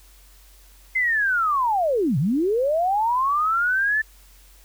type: linear two-way sweep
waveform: sine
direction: down then up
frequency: 2093 to 121 to 1773 Hz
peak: -18 dBFS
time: 0.95-4.02 s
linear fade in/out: 10 ms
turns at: 2.18 s
effects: added 47 Hz sine -49 dBFS peak until 4.64 s + white hiss -54 dBFS RMS until 4.64 s